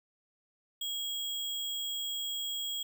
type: tone with sample-and-hold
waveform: sine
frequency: 3300 Hz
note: G#7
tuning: 12 cents flat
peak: -33 dBFS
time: 0.81-2.83 s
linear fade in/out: 5 ms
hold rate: 11025 Hz
effects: none